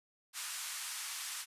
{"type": "band-pass noise", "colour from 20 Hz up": "white", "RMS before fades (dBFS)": -42, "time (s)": [0.33, 1.46], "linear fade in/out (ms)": 50, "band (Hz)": [1000, 11000], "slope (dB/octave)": 24, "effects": ["resampled to 32000 Hz"]}